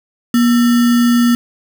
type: tone with sample-and-hold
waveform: sine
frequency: 239 Hz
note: A#3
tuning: 43 cents sharp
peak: -8 dBFS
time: 0.34-1.35 s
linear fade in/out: 2 ms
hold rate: 1575 Hz
effects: none